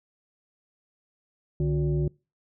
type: tone with frequency modulation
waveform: sine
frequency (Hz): 148.3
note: D3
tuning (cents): +17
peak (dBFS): -22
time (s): 1.6-2.08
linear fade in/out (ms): 2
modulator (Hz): 214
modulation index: 0.86
effects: noise-tail reverb RT60 0.3 s tail -25 dB re dry